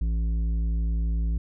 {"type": "tone with tanh clipping", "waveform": "sine", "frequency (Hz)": 55.8, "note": "A1", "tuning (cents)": 25, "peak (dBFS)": -24, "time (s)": [0.01, 1.38], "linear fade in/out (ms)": 5, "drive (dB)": 9, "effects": []}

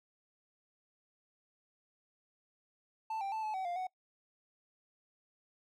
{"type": "tone with pitch steps", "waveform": "triangle", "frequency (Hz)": [883, 787, 879, 861, 758, 700, 743], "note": ["A5", "G5", "A5", "A5", "F#5", "F5", "F#5"], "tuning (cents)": [6, 7, -2, -38, 42, 4, 7], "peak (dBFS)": -33, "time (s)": [3.1, 3.87], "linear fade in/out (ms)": 5, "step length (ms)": 110, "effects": ["noise-tail reverb RT60 0.1 s tail -24 dB re dry"]}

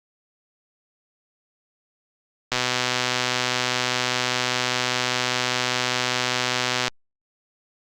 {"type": "click train", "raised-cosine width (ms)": 0.2, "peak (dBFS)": -4, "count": 546, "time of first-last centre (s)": [2.52, 6.88], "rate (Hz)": 125, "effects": ["Opus 48 kbps"]}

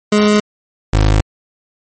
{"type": "tone pair in turn", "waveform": "25% pulse", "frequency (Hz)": [209.5, 52.38], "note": ["G#3", "G#1"], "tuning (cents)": [15, 16], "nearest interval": "2 octaves", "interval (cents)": 2399, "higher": "first", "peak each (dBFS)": -5, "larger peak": "neither", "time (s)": [[0.12, 0.4], [0.93, 1.21]], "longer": "neither", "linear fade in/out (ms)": 5, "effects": ["MP3 32 kbps"]}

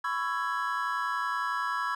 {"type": "chord", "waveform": "triangle", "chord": "C# minor seventh", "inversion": "third", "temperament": "just", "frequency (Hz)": [997.9, 1108.7, 1330.5, 1663.1], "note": ["B5", "C#6", "E6", "G#6"], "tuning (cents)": [18, 0, 16, 2], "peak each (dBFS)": -32, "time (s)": [0.04, 1.95], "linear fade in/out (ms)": 5, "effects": []}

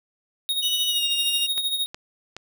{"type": "tone with tremolo", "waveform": "square", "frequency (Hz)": 3746, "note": "A#7", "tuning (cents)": 8, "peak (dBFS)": -21, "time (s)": [0.49, 1.86], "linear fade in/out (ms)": 0, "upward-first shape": "sine", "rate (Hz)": 13, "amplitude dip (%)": 60}
{"type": "tone with pitch glide", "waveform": "40% pulse", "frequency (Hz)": [2960, 2810], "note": ["F#7", "F7"], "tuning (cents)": [0, 10], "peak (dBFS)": -24, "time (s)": [0.62, 1.47], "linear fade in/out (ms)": 10, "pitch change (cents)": -90, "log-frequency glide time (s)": [0.88, 1.04]}
{"type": "clicks", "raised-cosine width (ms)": 0.2, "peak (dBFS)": -18, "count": 3, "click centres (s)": [1.579, 1.945, 2.366]}
{"effects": []}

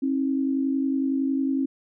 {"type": "tone pair together", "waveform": "sine", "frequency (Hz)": [269.2, 320.1], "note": ["C4", "D#4"], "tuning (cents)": [49, 49], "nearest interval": "minor third", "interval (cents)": 300, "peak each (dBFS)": [-22, -29], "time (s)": [0.02, 1.66], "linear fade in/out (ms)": 10, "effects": []}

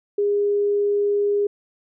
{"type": "tone", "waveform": "sine", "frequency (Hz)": 408.4, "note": "G#4", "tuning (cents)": -29, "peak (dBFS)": -17, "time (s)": [0.18, 1.47], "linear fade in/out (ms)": 5, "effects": []}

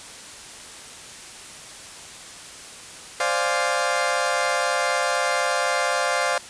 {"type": "chord", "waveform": "20% pulse", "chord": "D half-diminished seventh", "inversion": "third", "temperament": "equal", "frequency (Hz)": [523.3, 587.3, 698.5, 830.6], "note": ["C5", "D5", "F5", "Ab5"], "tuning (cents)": [0, 0, 0, 0], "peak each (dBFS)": [-21, -21, -20, -25], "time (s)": [3.2, 6.38], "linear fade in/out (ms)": 2, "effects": ["white hiss -40 dBFS RMS until 6.49 s", "resampled to 22050 Hz"]}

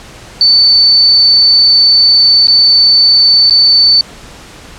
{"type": "tone with dropouts", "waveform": "sine", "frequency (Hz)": 4518, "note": "C#8", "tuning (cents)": 32, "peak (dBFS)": -3, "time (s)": [0.41, 4.01], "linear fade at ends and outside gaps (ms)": 1, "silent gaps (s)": [[2.471, 2.482], [3.498, 3.508]], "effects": ["pink hiss -33 dBFS RMS until 4.78 s", "low-pass 8000 Hz 12 dB/octave"]}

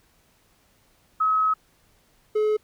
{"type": "tone pair in turn", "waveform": ["sine", "triangle"], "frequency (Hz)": [1280, 427.1], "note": ["D#6", "G#4"], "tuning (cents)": [49, 48], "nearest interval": "octave + perfect fifth", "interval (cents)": 1901, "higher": "first", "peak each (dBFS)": [-18, -17], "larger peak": "second", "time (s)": [[1.2, 1.54], [2.35, 2.57]], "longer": "first", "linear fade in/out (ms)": 10, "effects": ["pink hiss -62 dBFS RMS until 2.63 s"]}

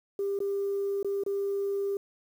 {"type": "tone with dropouts", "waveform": "sine", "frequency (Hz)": 398, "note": "G4", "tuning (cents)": 26, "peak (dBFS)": -26, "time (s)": [0.19, 1.97], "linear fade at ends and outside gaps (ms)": 2, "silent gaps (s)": [[0.39, 0.403], [1.029, 1.046], [1.236, 1.263]], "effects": ["tanh soft clip ceiling -23 dBFS", "9-bit"]}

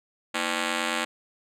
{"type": "ring-modulated tone", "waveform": "5% pulse", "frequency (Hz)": 277.2, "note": "C#4", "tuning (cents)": 0, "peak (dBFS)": -11, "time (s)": [0.34, 1.05], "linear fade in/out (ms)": 10, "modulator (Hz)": 44.5, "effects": ["low-pass 9000 Hz 12 dB/octave"]}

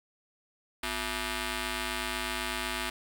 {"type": "ring-modulated tone", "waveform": "5% pulse", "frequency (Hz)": 306, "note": "D#4", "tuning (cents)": -29, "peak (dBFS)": -17, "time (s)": [0.83, 2.9], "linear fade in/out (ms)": 5, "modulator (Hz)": 558, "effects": []}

